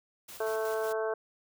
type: noise with tremolo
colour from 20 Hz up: white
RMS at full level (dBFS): -46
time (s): 0.28-0.93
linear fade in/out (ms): 10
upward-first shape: square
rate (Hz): 5.4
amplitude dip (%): 40
type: harmonic tone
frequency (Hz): 220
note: A3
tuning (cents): 0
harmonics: 2 / 3 / 4 / 5 / 6 / 7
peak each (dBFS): -31 / -34 / -41 / -41 / -45 / -41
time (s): 0.4-1.14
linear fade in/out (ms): 5
effects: none